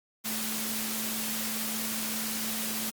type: tone in noise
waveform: sine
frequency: 220 Hz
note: A3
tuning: in tune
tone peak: -37 dBFS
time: 0.24-2.91 s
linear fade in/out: 20 ms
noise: white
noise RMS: -33 dBFS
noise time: 0.24-2.91 s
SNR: -7 dB
effects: high-pass 100 Hz 12 dB/octave + Opus 48 kbps